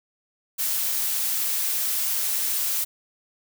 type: noise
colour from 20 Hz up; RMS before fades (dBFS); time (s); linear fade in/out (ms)
blue; -25; 0.58-2.85; 20
effects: none